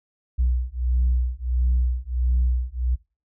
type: beating tone pair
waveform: sine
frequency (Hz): 61.1 / 62.6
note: B1 / B1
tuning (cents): -18 / +24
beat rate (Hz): 1.5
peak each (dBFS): -21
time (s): 0.38-2.96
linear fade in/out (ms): 20
effects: noise-tail reverb RT60 0.3 s tail -23 dB re dry + tanh soft clip ceiling -14 dBFS